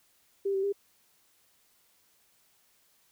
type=tone with pitch steps; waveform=sine; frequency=395 / 386.6 / 400.6 Hz; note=G4 / G4 / G4; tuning=+13 / -24 / +38 cents; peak=-26 dBFS; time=0.45-0.726 s; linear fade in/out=10 ms; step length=92 ms; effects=white hiss -67 dBFS RMS until 3.11 s